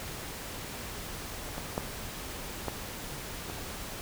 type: clicks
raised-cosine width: 1 ms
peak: -22 / -15 / -17 / -24 dBFS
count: 4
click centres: 1.581 / 1.779 / 2.683 / 3.499 s
effects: pink hiss -40 dBFS RMS until 4.01 s